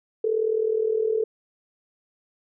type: tone with amplitude modulation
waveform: sine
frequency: 440 Hz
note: A4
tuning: in tune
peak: -17 dBFS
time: 0.24-1.24 s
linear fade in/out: 5 ms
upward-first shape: sine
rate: 39.6 Hz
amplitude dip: 75%
effects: none

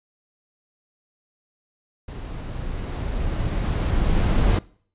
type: noise with level ramp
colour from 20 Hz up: brown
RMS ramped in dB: -33 to -17 dBFS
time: 2.08-4.59 s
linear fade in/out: 5 ms
effects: noise-tail reverb RT60 0.5 s tail -22 dB re dry + resampled to 8000 Hz

